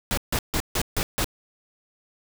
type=noise bursts; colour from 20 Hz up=pink; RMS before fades=-24 dBFS; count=6; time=0.11-1.244 s; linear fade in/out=0 ms; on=64 ms; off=150 ms; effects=none